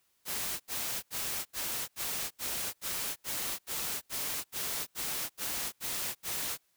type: noise bursts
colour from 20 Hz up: white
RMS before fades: -35 dBFS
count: 15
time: 0.25-6.578 s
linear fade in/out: 50 ms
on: 350 ms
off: 77 ms
effects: white hiss -73 dBFS RMS until 6.76 s